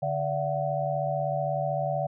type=tone cluster; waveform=sine; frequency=145 / 578 / 671 / 747 Hz; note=D3 / D5 / E5 / F#5; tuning=-22 / -28 / +31 / +16 cents; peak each=-31 dBFS; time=0.02-2.07 s; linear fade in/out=10 ms; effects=none